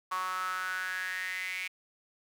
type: tone with high-pass filter sweep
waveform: sawtooth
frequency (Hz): 185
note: F#3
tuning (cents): 0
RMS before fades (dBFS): -35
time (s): 0.11-1.68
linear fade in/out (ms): 10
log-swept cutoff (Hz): 1100 to 2300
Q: 8
effects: none